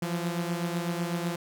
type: beating tone pair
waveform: sawtooth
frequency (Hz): 170 / 178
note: F3 / F3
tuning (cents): -46 / +33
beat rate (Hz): 8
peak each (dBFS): -26 / -30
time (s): 0.02-1.36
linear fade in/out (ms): 5
effects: none